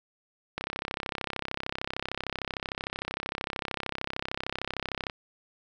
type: click train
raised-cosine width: 0.3 ms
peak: -15 dBFS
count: 151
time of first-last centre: 0.58-5.098 s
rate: 33.2 Hz
effects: none